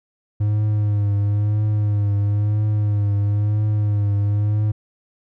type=tone with vibrato; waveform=triangle; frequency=103.83 Hz; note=G#2; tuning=in tune; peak=-14 dBFS; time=0.4-4.72 s; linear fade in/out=10 ms; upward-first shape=triangle; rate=1 Hz; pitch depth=46 cents each way; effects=none